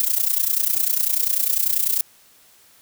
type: noise with amplitude modulation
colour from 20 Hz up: violet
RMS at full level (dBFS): -17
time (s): 0-2.01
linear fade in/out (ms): 0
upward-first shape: sine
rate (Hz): 30.1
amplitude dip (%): 80
effects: white hiss -53 dBFS RMS until 2.81 s